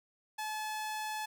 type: tone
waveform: sawtooth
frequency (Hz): 860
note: A5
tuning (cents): -40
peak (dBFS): -32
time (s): 0.38-1.26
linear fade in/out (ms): 10
effects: none